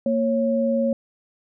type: tone pair together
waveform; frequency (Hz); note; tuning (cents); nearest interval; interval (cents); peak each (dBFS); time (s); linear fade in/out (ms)
sine; 231.3 / 550.1; A#3 / C#5; -13 / -13; octave + minor third; 1500; -21; 0.06-0.93; 2
effects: none